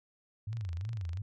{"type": "tone with vibrato", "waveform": "sine", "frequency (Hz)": 98, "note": "G2", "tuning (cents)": 0, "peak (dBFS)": -34, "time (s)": [0.47, 1.22], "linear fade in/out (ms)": 5, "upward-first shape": "sine", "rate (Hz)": 2.8, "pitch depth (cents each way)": 290}
{"type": "click train", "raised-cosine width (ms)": 0.2, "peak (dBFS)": -34, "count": 17, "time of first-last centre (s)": [0.53, 1.173], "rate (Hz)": 24.9}
{"effects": []}